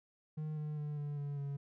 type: tone with pitch steps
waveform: triangle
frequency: 154 / 151.27 / 148.58 / 145.95 / 143.36 / 140.81 Hz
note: D#3 / D#3 / D3 / D3 / D3 / C#3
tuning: -17 / -48 / +20 / -10 / -41 / +27 cents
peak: -35 dBFS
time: 0.37-1.57 s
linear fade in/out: 10 ms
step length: 200 ms
effects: none